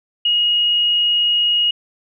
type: tone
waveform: sine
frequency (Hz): 2881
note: F#7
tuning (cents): -47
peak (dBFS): -13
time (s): 0.25-1.71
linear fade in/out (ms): 5
effects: none